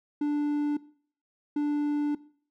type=tone bursts at uneven times; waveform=triangle; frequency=293.7 Hz; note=D4; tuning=in tune; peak=-22 dBFS; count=2; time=0.21-0.77 / 1.56-2.15 s; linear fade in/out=5 ms; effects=noise-tail reverb RT60 0.5 s tail -19 dB re dry